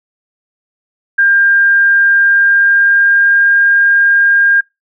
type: tone with pitch glide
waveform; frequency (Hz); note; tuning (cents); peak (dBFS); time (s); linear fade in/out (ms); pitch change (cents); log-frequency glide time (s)
sine; 1600 to 1610.2; G6 to G6; +35 to +46; -6; 1.18-4.61; 10; +11; 2.22-3.58
effects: noise-tail reverb RT60 0.2 s tail -25 dB re dry